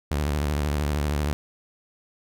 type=tone with vibrato; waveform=sawtooth; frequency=73.42 Hz; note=D2; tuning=in tune; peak=-19 dBFS; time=0.11-1.33 s; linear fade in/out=0 ms; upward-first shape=sine; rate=13 Hz; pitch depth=100 cents each way; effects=none